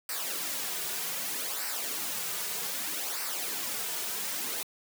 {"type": "noise with flanger", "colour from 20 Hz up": "white", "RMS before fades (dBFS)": -34, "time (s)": [0.09, 4.63], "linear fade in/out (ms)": 2, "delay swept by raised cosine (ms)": [0.29, 3.79], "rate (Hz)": 0.64, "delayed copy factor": -0.6, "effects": ["high-pass 200 Hz 12 dB/octave"]}